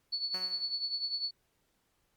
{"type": "tone with tremolo", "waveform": "sine", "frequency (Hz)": 4435, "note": "C#8", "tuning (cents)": 0, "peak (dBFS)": -29, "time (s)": [0.12, 1.31], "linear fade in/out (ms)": 10, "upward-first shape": "triangle", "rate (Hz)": 10, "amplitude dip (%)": 75}
{"type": "tone with exponential decay", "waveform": "5% pulse", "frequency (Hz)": 185, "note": "F#3", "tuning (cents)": 0, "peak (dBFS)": -30, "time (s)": [0.34, 0.85], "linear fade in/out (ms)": 2, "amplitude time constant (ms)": 110}
{"effects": ["pink hiss -75 dBFS RMS until 2.16 s", "Opus 48 kbps"]}